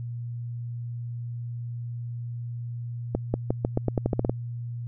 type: accelerating click train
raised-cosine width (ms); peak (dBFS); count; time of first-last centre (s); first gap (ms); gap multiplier
2; -10; 12; 3.15-4.296; 190; 0.87
effects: added 119 Hz sine -31 dBFS peak until 4.87 s